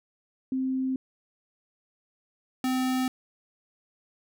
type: tone pair in turn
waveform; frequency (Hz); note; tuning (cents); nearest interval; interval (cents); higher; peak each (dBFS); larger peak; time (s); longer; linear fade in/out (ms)
sine / square; 261.6 / 257.4; C4 / C4; 0 / -28; unison; 28; first; -25 / -25; neither; 0.52-0.96 / 2.64-3.08; neither; 2
effects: none